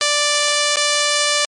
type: tone with dropouts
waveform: 5% pulse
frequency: 587.3 Hz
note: D5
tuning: in tune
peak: -3 dBFS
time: 0.01-1.45 s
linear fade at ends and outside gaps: 1 ms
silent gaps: 0.759-0.769 s
effects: MP3 48 kbps